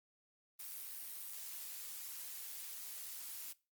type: noise with amplitude modulation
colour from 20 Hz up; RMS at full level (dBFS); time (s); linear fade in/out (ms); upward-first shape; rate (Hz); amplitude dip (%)
blue; -45; 0.59-3.53; 10; sine; 101; 45
effects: noise-tail reverb RT60 0.3 s tail -21 dB re dry + Opus 32 kbps